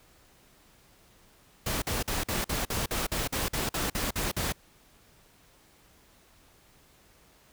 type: noise bursts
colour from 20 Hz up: pink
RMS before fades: -30 dBFS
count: 14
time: 1.66-4.524 s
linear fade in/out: 5 ms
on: 160 ms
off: 48 ms
effects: pink hiss -60 dBFS RMS until 7.52 s